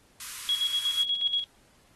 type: high-pass noise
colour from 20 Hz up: white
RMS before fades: -39 dBFS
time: 0.2-1.03 s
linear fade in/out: 2 ms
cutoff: 980 Hz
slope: 96 dB/octave
type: tone with tremolo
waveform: sine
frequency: 3322 Hz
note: G#7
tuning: in tune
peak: -23 dBFS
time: 0.49-1.44 s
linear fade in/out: 0 ms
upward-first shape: square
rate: 8.3 Hz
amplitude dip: 60%
effects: pink hiss -62 dBFS RMS until 1.95 s + AAC 32 kbps